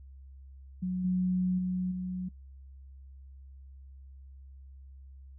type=tone with level steps; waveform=sine; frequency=183.1 Hz; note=F#3; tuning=18 cents flat; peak=-29 / -25 / -28 / -32 dBFS; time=0.82-2.29 s; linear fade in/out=10 ms; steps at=1.04 / 1.58 / 1.91 s; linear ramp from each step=10 ms; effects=noise-tail reverb RT60 0.1 s tail -23 dB re dry + added 67 Hz sine -47 dBFS peak until 5.38 s